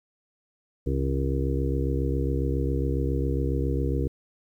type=harmonic tone; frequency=67.3 Hz; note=C2; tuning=49 cents sharp; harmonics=1 / 2 / 4 / 5 / 6 / 7; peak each=-26 / -29 / -32 / -33 / -34 / -34 dBFS; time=0.86-4.08 s; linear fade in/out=10 ms; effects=10-bit